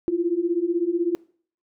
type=beating tone pair; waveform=sine; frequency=333.8 / 349.8 Hz; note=E4 / F4; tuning=+22 / +3 cents; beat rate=16 Hz; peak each=-24 / -22 dBFS; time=0.08-1.15 s; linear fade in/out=0 ms; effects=noise-tail reverb RT60 0.5 s tail -23 dB re dry